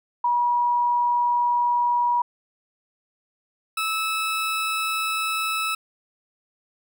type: tone pair in turn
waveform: sine / 20% pulse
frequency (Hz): 964 / 1304.9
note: B5 / E6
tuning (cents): -42 / -18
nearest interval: perfect fourth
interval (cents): 524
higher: second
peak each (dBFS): -18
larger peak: neither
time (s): 0.24-2.22 / 3.77-5.75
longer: neither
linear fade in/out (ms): 5
effects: none